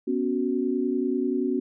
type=chord; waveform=sine; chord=B suspended second; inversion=none; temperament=equal; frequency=246.9 / 277.2 / 370 Hz; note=B3 / C#4 / F#4; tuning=0 / 0 / 0 cents; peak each=-27 dBFS; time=0.07-1.6 s; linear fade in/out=10 ms; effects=none